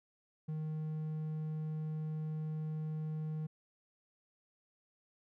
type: tone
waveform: triangle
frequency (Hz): 155.56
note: D#3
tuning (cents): 0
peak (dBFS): -34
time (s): 0.48-3.47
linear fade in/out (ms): 10
effects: none